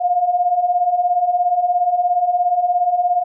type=beating tone pair; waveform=sine; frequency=698.5 / 715.5 Hz; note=F5 / F5; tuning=0 / +42 cents; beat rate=17 Hz; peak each=-20 / -15 dBFS; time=0-3.24 s; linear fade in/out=20 ms; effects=none